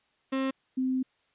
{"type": "tone pair in turn", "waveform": ["35% pulse", "sine"], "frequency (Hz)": [266.4, 259], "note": ["C4", "C4"], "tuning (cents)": [31, -17], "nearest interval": "unison", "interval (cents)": 48, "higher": "first", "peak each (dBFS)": -25, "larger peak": "neither", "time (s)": [[0.32, 0.51], [0.77, 1.03]], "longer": "second", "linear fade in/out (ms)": 10, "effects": ["white hiss -70 dBFS RMS until 1.34 s", "resampled to 8000 Hz"]}